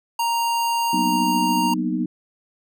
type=tone; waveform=square; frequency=932.3 Hz; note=A#5; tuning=in tune; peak=-20 dBFS; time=0.19-1.74 s; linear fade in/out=5 ms
type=chord; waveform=sine; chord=B major seventh; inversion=second; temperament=equal with one note detuned; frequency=185 / 233.1 / 246.9 / 309.3 Hz; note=F#3 / A#3 / B3 / D#4; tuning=0 / 0 / 0 / -10 cents; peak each=-26 / -29 / -25 / -25 dBFS; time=0.93-2.06 s; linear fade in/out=5 ms
effects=none